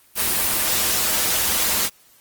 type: noise with comb filter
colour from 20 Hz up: white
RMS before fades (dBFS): -20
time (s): 0.15-1.9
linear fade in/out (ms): 50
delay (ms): 7.2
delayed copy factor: -0.5
effects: white hiss -54 dBFS RMS until 2.2 s + Opus 24 kbps